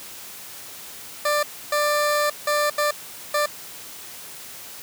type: tone bursts at uneven times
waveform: 20% pulse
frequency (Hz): 592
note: D5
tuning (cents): +14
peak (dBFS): -14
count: 5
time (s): 1.25-1.43 / 1.72-2.3 / 2.47-2.7 / 2.78-2.91 / 3.34-3.46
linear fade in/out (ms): 5
effects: white hiss -39 dBFS RMS until 4.82 s + high-pass 80 Hz 12 dB/octave